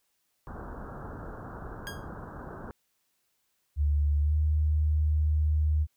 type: low-pass noise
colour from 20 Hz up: pink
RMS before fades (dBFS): -41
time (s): 0.47-2.71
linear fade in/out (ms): 0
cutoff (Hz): 1600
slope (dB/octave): 96
type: tone with exponential decay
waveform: sawtooth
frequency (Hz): 1626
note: G#6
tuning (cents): -37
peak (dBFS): -30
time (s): 1.87-2.08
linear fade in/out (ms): 0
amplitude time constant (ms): 44
type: tone with pitch glide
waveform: sine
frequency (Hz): 73.2 to 76.31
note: D2 to D#2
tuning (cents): -5 to -33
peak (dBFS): -22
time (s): 3.76-5.87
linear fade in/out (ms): 50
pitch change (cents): +72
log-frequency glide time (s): 4.21-4.35
effects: white hiss -75 dBFS RMS until 5.96 s